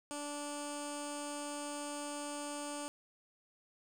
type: tone with low-pass filter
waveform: 15% pulse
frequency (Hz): 291.4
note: D4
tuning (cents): -13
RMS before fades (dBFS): -42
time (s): 0.11-2.88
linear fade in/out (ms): 0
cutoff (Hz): 8400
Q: 5.9
effects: 10-bit